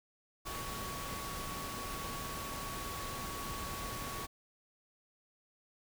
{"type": "tone in noise", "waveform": "sine", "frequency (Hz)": 1121, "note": "C#6", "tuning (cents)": 19, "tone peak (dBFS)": -44, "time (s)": [0.45, 4.27], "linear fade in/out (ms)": 20, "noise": "pink", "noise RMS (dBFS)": -42, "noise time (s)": [0.45, 4.27], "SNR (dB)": -5, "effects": []}